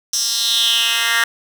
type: tone with high-pass filter sweep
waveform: 10% pulse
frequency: 231.5 Hz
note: A#3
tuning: 12 cents flat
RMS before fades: -17 dBFS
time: 0.13-1.24 s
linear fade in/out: 2 ms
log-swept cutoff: 5700 to 1800 Hz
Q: 4.1
effects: none